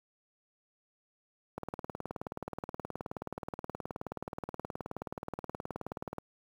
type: click train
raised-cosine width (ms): 1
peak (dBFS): -23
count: 88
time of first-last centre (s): 1.58-6.183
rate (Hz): 18.9
effects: high-pass 80 Hz 12 dB/octave + 9-bit